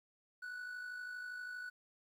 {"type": "tone with amplitude modulation", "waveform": "triangle", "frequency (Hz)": 1480, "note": "F#6", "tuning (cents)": 0, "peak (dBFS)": -39, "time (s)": [0.42, 1.7], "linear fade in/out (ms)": 10, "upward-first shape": "sine", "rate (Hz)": 52.5, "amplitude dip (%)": 45, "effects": ["12-bit"]}